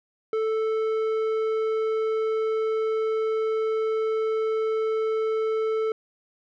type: tone with low-pass filter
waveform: square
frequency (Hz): 440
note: A4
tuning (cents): 0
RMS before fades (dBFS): -25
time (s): 0.33-5.92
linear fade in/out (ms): 2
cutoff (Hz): 1500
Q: 0.57
effects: none